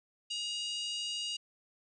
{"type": "harmonic tone", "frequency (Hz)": 953, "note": "A#5", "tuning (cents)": 38, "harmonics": [3, 4, 5, 6, 7, 8, 9], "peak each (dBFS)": [-36, -45, -42, -52, -48, -53, -51], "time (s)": [0.3, 1.37], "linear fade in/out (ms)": 10, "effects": []}